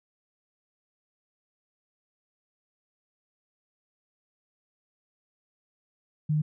sine tone, 152.2 Hz, D#3, 38 cents flat, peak -22 dBFS, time 6.29-6.42 s, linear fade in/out 10 ms, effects none

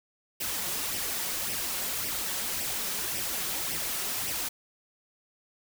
white noise with flanger, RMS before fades -32 dBFS, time 0.4-4.49 s, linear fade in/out 10 ms, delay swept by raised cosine 0.36 to 5.56 ms, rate 1.8 Hz, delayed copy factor +0.55, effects none

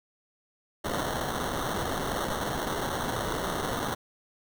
violet noise with sample-and-hold, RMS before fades -31 dBFS, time 0.84-3.95 s, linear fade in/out 10 ms, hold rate 2450 Hz, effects none

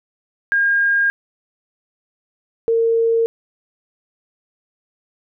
sine tone pair in turn, 1617 / 457.4 Hz, G#6 / A#4, -47 / -33 cents, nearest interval octave + minor seventh, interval 2186 cents, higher first, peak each -13 dBFS, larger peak neither, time 0.52-1.1 / 2.68-3.26 s, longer neither, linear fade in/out 0 ms, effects none

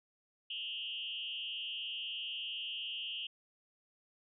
sine tone with frequency modulation, 2999 Hz, F#7, 23 cents sharp, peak -38 dBFS, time 0.5-3.27 s, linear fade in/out 5 ms, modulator 163 Hz, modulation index 1.6, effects none

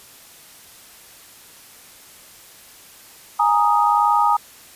sine chord, Ab suspended second, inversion none, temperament equal, 830.6 / 932.3 / 1244.5 Hz, Ab5 / Bb5 / Eb6, 0 / 0 / 0 cents, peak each -18 dBFS, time 3.39-4.37 s, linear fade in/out 10 ms, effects white hiss -45 dBFS RMS until 4.75 s + resampled to 32000 Hz

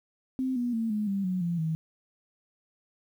sine tone with pitch steps, 260 / 242.6 / 226.3 / 211.2 / 197.04 / 183.85 / 171.54 / 160.05 Hz, C4 / B3 / A3 / G#3 / G3 / F#3 / F3 / D#3, -11 / -31 / +49 / +29 / +9 / -11 / -31 / +49 cents, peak -26 dBFS, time 0.39-1.75 s, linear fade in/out 0 ms, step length 170 ms, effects 10-bit

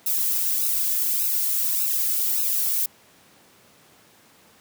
violet noise with flanger, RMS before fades -23 dBFS, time 0.06-2.86 s, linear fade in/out 5 ms, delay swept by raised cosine 0.76 to 2.36 ms, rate 1.7 Hz, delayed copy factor +1, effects pink hiss -54 dBFS RMS until 4.6 s + high-pass 150 Hz 12 dB/octave

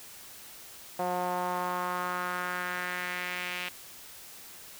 sawtooth tone with band-pass filter sweep, 179.5 Hz, F3, 48 cents sharp, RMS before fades -33 dBFS, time 0.99-3.69 s, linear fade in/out 5 ms, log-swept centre 730 to 2600 Hz, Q 2.5, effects white hiss -48 dBFS RMS until 4.79 s

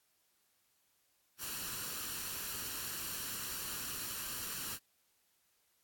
white noise with comb filter, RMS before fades -41 dBFS, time 1.38-4.79 s, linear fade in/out 50 ms, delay 0.7 ms, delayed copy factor +0.55, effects white hiss -75 dBFS RMS until 5.83 s + AAC 64 kbps

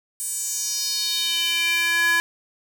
square tone with high-pass filter sweep, 337.1 Hz, E4, 39 cents sharp, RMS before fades -23 dBFS, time 0.2-2.2 s, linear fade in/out 0 ms, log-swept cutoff 9000 to 1500 Hz, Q 3.5, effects none

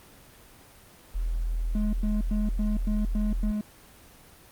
sine tone, 41.2 Hz, E1, in tune, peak -25 dBFS, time 1.14-3.52 s, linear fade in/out 20 ms
triangle tone bursts, 210.6 Hz, G#3, 24 cents sharp, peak -24 dBFS, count 7, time 1.75-3.61 s, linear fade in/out 2 ms, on 180 ms, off 100 ms
effects pink hiss -52 dBFS RMS until 4.51 s + Opus 24 kbps

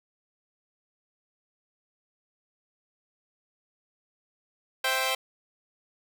10% pulse chord, C major, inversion none, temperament equal, 523.3 / 659.3 / 784 Hz, C5 / E5 / G5, 0 / 0 / 0 cents, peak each -20 / -24 / -21 dBFS, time 4.84-5.15 s, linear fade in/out 5 ms, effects none

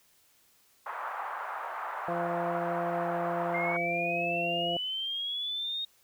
white band-pass noise, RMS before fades -37 dBFS, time 0.86-3.77 s, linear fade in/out 5 ms, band 730 to 1300 Hz, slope 24 dB/octave
harmonic tone, 172 Hz, F3, 26 cents flat, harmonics 1 / 2 / 3 / 4, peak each -38 / -38 / -36 / -32 dBFS, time 2.08-4.77 s, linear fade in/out 2 ms
sine linear sweep, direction up, 2093 to 3729 Hz, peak -31 dBFS, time 3.54-5.85 s, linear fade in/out 5 ms
effects white hiss -65 dBFS RMS until 6.03 s

